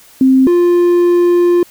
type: tone pair in turn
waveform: sine / triangle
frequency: 262.8 / 350.1 Hz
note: C4 / F4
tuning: +8 / +4 cents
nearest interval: perfect fourth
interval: 496 cents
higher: second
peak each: -5 dBFS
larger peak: neither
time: 0.21-0.47 / 0.47-1.63 s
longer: second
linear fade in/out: 2 ms
effects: white hiss -43 dBFS RMS until 1.7 s